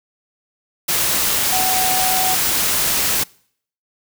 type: tone in noise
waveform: sine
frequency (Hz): 749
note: F#5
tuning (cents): +21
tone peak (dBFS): -20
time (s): 1.52-2.35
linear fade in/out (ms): 10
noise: white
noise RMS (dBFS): -18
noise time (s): 0.88-3.24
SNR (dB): -5
effects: noise-tail reverb RT60 0.6 s tail -25 dB re dry